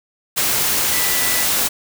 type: tone in noise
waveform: sine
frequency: 1975.5 Hz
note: B6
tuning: in tune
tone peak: -26 dBFS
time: 0.91-1.45 s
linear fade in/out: 20 ms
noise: white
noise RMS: -18 dBFS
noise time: 0.36-1.69 s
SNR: -11 dB
effects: none